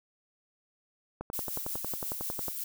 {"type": "click train", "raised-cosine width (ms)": 1, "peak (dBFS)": -22, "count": 15, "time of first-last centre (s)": [1.21, 2.483], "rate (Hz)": 11}
{"type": "noise with tremolo", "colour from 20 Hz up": "violet", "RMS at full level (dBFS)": -35, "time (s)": [1.33, 2.64], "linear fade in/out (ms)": 5, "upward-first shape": "sine", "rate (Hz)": 5.6, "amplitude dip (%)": 35}
{"effects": []}